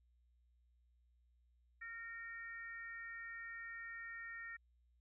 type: harmonic tone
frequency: 460 Hz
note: A#4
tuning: 23 cents flat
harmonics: 3 / 4 / 5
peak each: -55 / -47 / -57 dBFS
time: 1.81-4.57 s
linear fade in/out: 10 ms
effects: added 60 Hz sine -70 dBFS peak until 5 s